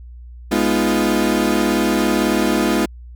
35% pulse chord, F half-diminished seventh, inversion first, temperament equal, 207.7 / 246.9 / 311.1 / 349.2 Hz, Ab3 / Cb4 / Eb4 / F4, 0 / 0 / 0 / 0 cents, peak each -19 dBFS, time 0.51-2.86 s, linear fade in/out 10 ms, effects added 60 Hz sine -34 dBFS peak until 3.15 s

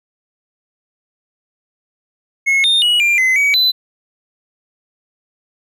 triangle tone with pitch steps, 2176 / 3649 / 2913 / 2385 / 2046 / 2267 / 4012 Hz, C#7 / A#7 / F#7 / D7 / C7 / C#7 / B7, -33 / -38 / -28 / +26 / -39 / +38 / +26 cents, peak -9 dBFS, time 2.46-3.72 s, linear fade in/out 20 ms, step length 180 ms, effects none

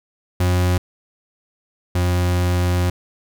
40% pulse tone pair in turn, 89.9 / 89.12 Hz, F#2 / F2, -49 / +36 cents, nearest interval unison, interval 15 cents, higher first, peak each -14 / -15 dBFS, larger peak first, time 0.4-0.78 / 1.95-2.9 s, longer second, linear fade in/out 5 ms, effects none

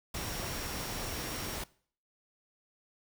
sine tone in noise, 5588 Hz, F8, in tune, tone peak -47 dBFS, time 0.16-1.56 s, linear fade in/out 5 ms, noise pink, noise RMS -38 dBFS, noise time 0.14-1.64 s, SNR -12 dB, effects noise-tail reverb RT60 0.5 s tail -21 dB re dry

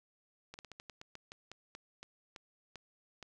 slowing click train, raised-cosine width 0.2 ms, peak -30 dBFS, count 15, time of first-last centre 0.54-3.227 s, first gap 49 ms, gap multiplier 1.19, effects none

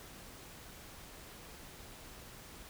silence, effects pink hiss -52 dBFS RMS until 2.69 s

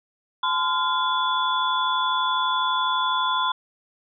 sine tone cluster, 872 / 1024 / 1400 / 3440 Hz, A5 / C6 / F6 / A7, -16 / -38 / +4 / -40 cents, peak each -31 / -22 / -29 / -27 dBFS, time 0.43-3.52 s, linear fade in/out 5 ms, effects none

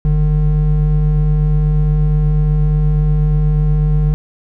triangle tone pair together, 47.69 / 151.4 Hz, G1 / D#3, -47 / -47 cents, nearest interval octave + minor sixth, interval 2000 cents, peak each -11 / -11 dBFS, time 0.05-4.14 s, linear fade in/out 0 ms, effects none

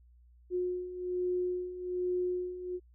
sine beating tone pair, 360 / 361.2 Hz, F#4 / F#4, -47 / -42 cents, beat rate 1.2 Hz, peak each -37 / -32 dBFS, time 0.5-2.8 s, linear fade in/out 50 ms, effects added 60 Hz sine -57 dBFS peak until 2.94 s

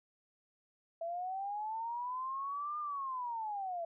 sine linear two-way sweep, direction up then down, 659.3 to 1213 to 659.3 Hz, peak -36 dBFS, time 1.01-3.85 s, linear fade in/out 5 ms, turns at 2.79 s, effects none

